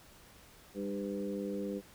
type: harmonic tone with a mistuned harmonic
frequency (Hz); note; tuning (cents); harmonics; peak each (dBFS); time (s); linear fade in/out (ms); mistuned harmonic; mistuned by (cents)
100; G2; +35; 2 / 3 / 4 / 5; -38 / -41 / -41 / -41; 0.74-1.82; 50; 3; +17
effects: pink hiss -58 dBFS RMS until 1.94 s